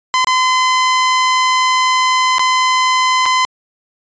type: tone with dropouts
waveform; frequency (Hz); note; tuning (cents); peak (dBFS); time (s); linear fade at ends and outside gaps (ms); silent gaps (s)
sawtooth; 1024; C6; -38; -7; 0.14-3.45; 0; 0.245-0.271 / 2.383-2.394 / 3.256-3.261
effects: resampled to 16000 Hz